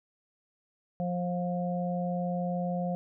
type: harmonic tone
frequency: 177.3 Hz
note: F3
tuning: 26 cents sharp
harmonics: 1 / 3 / 4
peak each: -30 / -35 / -36 dBFS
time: 1-2.95 s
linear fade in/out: 0 ms
effects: none